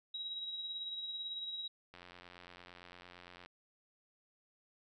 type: tone with tremolo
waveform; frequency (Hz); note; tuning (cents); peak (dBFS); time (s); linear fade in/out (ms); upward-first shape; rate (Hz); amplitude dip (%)
sine; 3843; B7; -48; -38; 0.14-1.68; 5; sine; 18; 40
type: click train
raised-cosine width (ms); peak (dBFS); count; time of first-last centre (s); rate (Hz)
0.3; -37; 136; 1.94-3.46; 88.8
effects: none